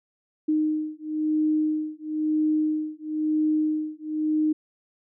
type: beating tone pair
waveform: sine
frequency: 307.9 / 308.9 Hz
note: D#4 / D#4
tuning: -18 / -12 cents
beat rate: 1 Hz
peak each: -25 dBFS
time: 0.48-4.53 s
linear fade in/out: 10 ms
effects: none